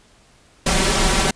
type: noise with comb filter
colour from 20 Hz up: pink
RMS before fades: -17 dBFS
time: 0.66-1.31 s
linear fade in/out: 5 ms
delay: 5.2 ms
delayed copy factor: +0.9
effects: pink hiss -53 dBFS RMS until 1.35 s + resampled to 22050 Hz